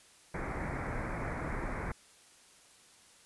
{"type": "low-pass noise", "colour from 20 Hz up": "pink", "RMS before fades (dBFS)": -37, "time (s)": [0.34, 1.92], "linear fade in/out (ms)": 5, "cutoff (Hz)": 2300, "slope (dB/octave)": 96, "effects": ["white hiss -60 dBFS RMS until 3.25 s", "resampled to 24000 Hz"]}